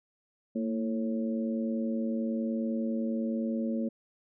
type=harmonic tone with a mistuned harmonic; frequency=109.7 Hz; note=A2; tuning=5 cents flat; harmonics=2 / 3 / 4 / 5; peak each=-29 / -38 / -42 / -38 dBFS; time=0.55-3.89 s; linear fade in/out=10 ms; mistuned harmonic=2; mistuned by=+67 cents; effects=none